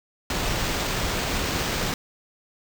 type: noise with sample-and-hold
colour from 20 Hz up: pink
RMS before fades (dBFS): -26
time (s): 0.3-1.94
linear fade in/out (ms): 2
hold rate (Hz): 11025
effects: none